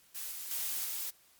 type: noise with level steps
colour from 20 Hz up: blue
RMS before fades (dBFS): -40 / -42 / -35 / -37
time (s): 0.14-1.11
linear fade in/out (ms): 20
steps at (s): 0.31 / 0.51 / 0.85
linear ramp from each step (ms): 2
effects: white hiss -64 dBFS RMS until 1.39 s + MP3 96 kbps